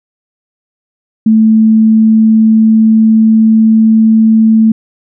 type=tone with pitch glide; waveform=sine; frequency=220 to 221.4 Hz; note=A3 to A3; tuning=0 to +11 cents; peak=-3 dBFS; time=1.26-4.72 s; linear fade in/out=5 ms; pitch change=+11 cents; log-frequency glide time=1.46-4.2 s; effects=none